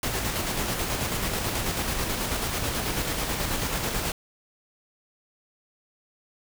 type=noise with tremolo; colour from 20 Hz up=pink; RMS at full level=-27 dBFS; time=0.03-4.12 s; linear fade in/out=2 ms; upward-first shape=square; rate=9.2 Hz; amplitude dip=30%; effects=none